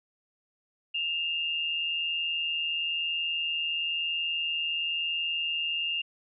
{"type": "tone pair together", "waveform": "sine", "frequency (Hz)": [2650, 2811], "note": ["E7", "F7"], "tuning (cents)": [9, 11], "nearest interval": "minor second", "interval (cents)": 102, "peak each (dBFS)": [-36, -28], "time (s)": [0.94, 6.02], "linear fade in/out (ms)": 10, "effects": []}